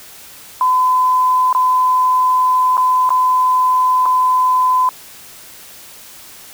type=tone with dropouts; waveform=sine; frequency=1014 Hz; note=B5; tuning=45 cents sharp; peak=-10 dBFS; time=0.61-4.89 s; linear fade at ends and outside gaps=1 ms; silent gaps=1.528-1.549 / 2.77-2.778 / 3.092-3.104 / 4.057-4.061 s; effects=white hiss -38 dBFS RMS until 6.53 s